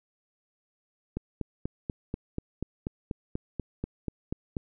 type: click train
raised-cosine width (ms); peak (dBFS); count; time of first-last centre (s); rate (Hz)
3; -18; 15; 1.17-4.568; 4.12
effects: none